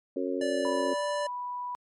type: harmonic tone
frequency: 91.2 Hz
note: F#2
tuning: 24 cents flat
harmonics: 3 / 4 / 5 / 6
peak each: -32 / -33 / -34 / -35 dBFS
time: 0.16-0.94 s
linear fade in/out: 5 ms
type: tone with pitch glide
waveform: square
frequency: 582 to 586 Hz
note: D5 to D5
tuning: -16 to -4 cents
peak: -30 dBFS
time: 0.41-1.27 s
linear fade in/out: 5 ms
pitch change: +12 cents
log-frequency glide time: 0.9-1.03 s
type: tone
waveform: sine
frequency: 984 Hz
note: B5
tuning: 7 cents flat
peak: -32 dBFS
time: 0.65-1.75 s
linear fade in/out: 0 ms
effects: MP3 48 kbps